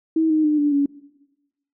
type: tone with pitch steps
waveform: sine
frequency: 321.2 / 311.2 / 301.4 / 292 / 282.9 Hz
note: E4 / D#4 / D4 / D4 / C#4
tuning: -45 / 0 / +45 / -10 / +35 cents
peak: -15 dBFS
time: 0.16-0.86 s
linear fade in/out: 5 ms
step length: 140 ms
effects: noise-tail reverb RT60 1.0 s tail -20 dB re dry